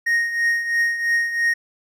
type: tone with tremolo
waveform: triangle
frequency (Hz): 1864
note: A#6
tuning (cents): -1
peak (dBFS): -13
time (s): 0.06-1.54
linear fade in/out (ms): 10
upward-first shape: triangle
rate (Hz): 3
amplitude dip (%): 70
effects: none